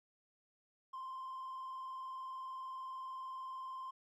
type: tone with vibrato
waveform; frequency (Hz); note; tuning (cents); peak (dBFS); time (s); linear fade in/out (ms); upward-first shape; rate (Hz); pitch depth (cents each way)
triangle; 1046.5; C6; 0; -40; 0.93-3.91; 10; square; 20; 29
effects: tanh soft clip ceiling -38 dBFS